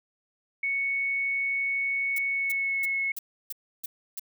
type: tone with pitch glide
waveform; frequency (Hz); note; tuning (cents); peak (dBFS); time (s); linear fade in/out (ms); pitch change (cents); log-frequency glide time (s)
sine; 2217 to 2188; C#7 to C#7; 0 to -23; -25; 0.63-3.12; 5; -23; 2.27-2.89
type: noise bursts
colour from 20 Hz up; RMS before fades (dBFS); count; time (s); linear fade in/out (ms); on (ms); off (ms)
violet; -34; 7; 2.16-4.195; 5; 25; 310
effects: none